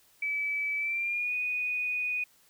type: tone with pitch glide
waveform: sine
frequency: 2299 to 2478 Hz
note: D7 to D#7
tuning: -37 to -8 cents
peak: -28 dBFS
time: 0.22-2.24 s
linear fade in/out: 5 ms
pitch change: +129 cents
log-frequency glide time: 0.77-1.35 s
effects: white hiss -63 dBFS RMS until 2.49 s